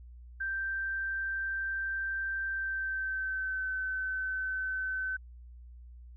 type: tone with pitch glide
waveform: sine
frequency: 1568 to 1526 Hz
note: G6 to G6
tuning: 0 to -47 cents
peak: -31 dBFS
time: 0.4-5.17 s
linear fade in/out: 10 ms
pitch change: -47 cents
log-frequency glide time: 2.5-3.68 s
effects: added 60 Hz sine -47 dBFS peak until 6.16 s